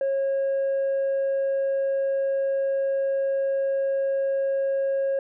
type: tone with tanh clipping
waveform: sine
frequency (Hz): 545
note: C#5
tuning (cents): -29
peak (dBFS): -22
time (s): 0.01-5.19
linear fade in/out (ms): 2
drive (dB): 1
effects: none